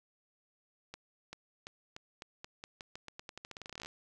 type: accelerating click train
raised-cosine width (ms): 0.2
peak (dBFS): -27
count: 27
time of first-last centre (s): 0.94-3.86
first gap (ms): 390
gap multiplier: 0.87
effects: none